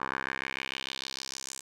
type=tone with band-pass filter sweep; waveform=10% pulse; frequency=66.6 Hz; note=C2; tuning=31 cents sharp; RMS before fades=-37 dBFS; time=0-1.61 s; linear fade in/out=10 ms; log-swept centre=1200 to 7800 Hz; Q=2.6; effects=none